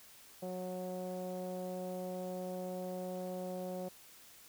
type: tone with low-pass filter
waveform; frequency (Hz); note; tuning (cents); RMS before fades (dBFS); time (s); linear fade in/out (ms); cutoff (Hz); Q
sawtooth; 183.1; F#3; -18; -41; 0.42-3.89; 10; 620; 5.6
effects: white hiss -58 dBFS RMS until 4.48 s